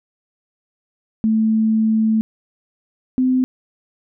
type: tone pair in turn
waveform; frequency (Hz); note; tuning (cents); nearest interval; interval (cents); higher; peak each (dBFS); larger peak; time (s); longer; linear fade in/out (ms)
sine; 220 / 256.4; A3 / C4; 0 / -35; minor third; 265; second; -13; neither; 1.24-2.21 / 3.18-3.44; first; 0
effects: none